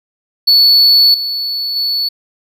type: tone with level steps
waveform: triangle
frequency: 4435 Hz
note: C#8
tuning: in tune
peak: -4 / -15 / -12 dBFS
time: 0.47-2.09 s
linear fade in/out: 10 ms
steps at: 1.14 / 1.76 s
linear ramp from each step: 2 ms
effects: none